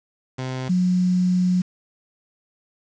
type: tone pair in turn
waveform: sawtooth / sine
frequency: 129.5 / 181.46 Hz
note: C3 / F#3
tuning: -17 / -33 cents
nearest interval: tritone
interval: 584 cents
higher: second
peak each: -22 / -16 dBFS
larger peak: second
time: 0.38-0.69 / 0.69-1.62 s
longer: second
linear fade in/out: 10 ms
effects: resampled to 16000 Hz + 7-bit